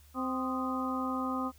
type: harmonic tone with a mistuned harmonic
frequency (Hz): 260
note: C4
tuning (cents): -11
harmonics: 1 / 2 / 3 / 4 / 5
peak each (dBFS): -33 / -41 / -41 / -39 / -36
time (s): 0.14-1.52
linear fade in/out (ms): 50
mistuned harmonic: 5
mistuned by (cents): -78
effects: added 73 Hz sine -56 dBFS peak until 1.58 s + white hiss -63 dBFS RMS until 1.58 s